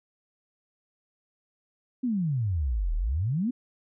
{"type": "exponential two-way sweep", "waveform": "sine", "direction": "down then up", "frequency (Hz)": [264.3, 36.89, 264.3], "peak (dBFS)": -24, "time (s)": [2.03, 3.51], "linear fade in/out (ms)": 10, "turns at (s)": 2.95, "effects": []}